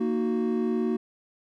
triangle chord, D# minor, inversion second, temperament equal with one note detuned, 231.5 / 311.1 / 370 Hz, A#3 / D#4 / F#4, -12 / 0 / 0 cents, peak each -24 / -30 / -26 dBFS, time 0-0.97 s, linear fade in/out 10 ms, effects none

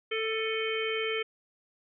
harmonic tone with a mistuned harmonic, 443 Hz, A4, 12 cents sharp, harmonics 1 / 3 / 4 / 5 / 6 / 7, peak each -31 / -39 / -41 / -35 / -40 / -36 dBFS, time 0.11-1.23 s, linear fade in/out 10 ms, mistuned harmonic 6, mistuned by -110 cents, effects none

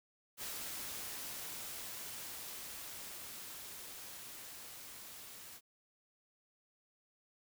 white noise with level ramp, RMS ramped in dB -43 to -52 dBFS, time 0.37-5.61 s, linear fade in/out 50 ms, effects none

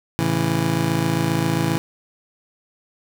25% pulse chord, A major, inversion none, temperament just, 110 / 137.5 / 165 Hz, A2 / C#3 / E3, 0 / -14 / +2 cents, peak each -22 / -20 / -18 dBFS, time 0.19-1.78 s, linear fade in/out 0 ms, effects none

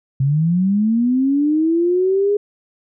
sine linear sweep, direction up, 130.81 to 415.3 Hz, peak -13 dBFS, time 0.2-2.37 s, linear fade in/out 5 ms, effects none

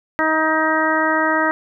harmonic tone, 315.3 Hz, D#4, 23 cents sharp, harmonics 1 / 2 / 3 / 4 / 5 / 6, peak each -22 / -22 / -22 / -22 / -22 / -22 dBFS, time 0.19-1.51 s, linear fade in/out 0 ms, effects none

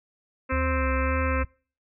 harmonic tone, 261.6 Hz, C4, in tune, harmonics 1 / 2 / 4 / 5 / 6 / 7 / 8 / 9 / 10, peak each -31 / -30 / -33 / -33 / -35 / -39 / -37 / -39 / -38 dBFS, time 0.49-1.44 s, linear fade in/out 20 ms
sine tone with vibrato, 72 Hz, D2, 34 cents flat, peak -25 dBFS, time 0.52-1.45 s, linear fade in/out 5 ms, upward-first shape sine, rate 1.8 Hz, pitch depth 120 cents each way
effects noise-tail reverb RT60 0.4 s tail -25 dB re dry

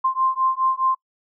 sine beating tone pair, 1046.5 / 1051.3 Hz, C6 / C6, 0 / +8 cents, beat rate 4.8 Hz, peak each -21 dBFS, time 0.04-0.95 s, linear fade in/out 10 ms, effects noise-tail reverb RT60 0.1 s tail -26 dB re dry

